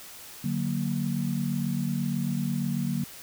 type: chord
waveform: sine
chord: D augmented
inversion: none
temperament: equal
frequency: 146.83 / 185 / 233.1 Hz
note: D3 / F#3 / A#3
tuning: 0 / 0 / 0 cents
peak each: -30 dBFS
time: 0.44-3.04 s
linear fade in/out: 5 ms
effects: white hiss -45 dBFS RMS until 3.22 s